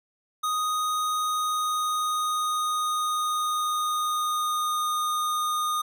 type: tone with pitch glide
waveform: square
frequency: 1244.5 to 1228.1 Hz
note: D#6 to D#6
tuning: 0 to -23 cents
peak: -25 dBFS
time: 0.43-5.82 s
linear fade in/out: 10 ms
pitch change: -23 cents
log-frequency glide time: 1.22-4.87 s
effects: none